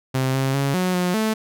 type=tone with pitch steps; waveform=sawtooth; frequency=131.3 / 134 / 138.7 / 183 / 179.5 / 218.7 Hz; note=C3 / C3 / C#3 / F#3 / F3 / A3; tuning=+6 / +42 / +1 / -19 / +48 / -10 cents; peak=-15 dBFS; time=0.14-1.34 s; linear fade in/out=10 ms; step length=200 ms; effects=none